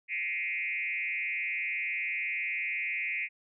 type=tone with frequency modulation; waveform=sine; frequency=2264 Hz; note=C#7; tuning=36 cents sharp; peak=-30 dBFS; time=0.08-3.29 s; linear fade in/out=50 ms; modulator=174 Hz; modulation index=1.6; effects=none